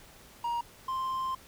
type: tone pair in turn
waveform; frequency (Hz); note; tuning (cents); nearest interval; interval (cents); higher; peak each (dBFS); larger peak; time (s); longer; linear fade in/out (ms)
triangle; 945 / 1047; A#5 / C6; +23 / +1; major second; 178; second; -27 / -28; first; 0.44-0.61 / 0.88-1.35; second; 5
effects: pink hiss -54 dBFS RMS until 1.47 s